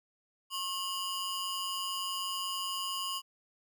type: ring-modulated tone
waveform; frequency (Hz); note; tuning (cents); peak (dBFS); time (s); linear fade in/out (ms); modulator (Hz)
sawtooth; 1979; B6; +3; -27; 0.5-3.22; 50; 895
effects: none